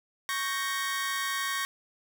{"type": "chord", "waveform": "sawtooth", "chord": "G diminished", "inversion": "second", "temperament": "equal", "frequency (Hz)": [1108.7, 1568, 1864.7], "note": ["Db6", "G6", "Bb6"], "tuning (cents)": [0, 0, 0], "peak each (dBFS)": [-29, -33, -29], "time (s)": [0.29, 1.65], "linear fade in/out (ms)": 0, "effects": []}